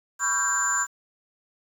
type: tone cluster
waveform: sine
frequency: 994 / 1131 / 1359 / 1582 / 7100 Hz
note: B5 / C#6 / F6 / G6 / A8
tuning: +11 / +34 / -48 / +15 / +15 cents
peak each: -32 / -30 / -31 / -26 / -24 dBFS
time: 0.19-0.87 s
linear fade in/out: 50 ms
effects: tanh soft clip ceiling -14 dBFS + 8-bit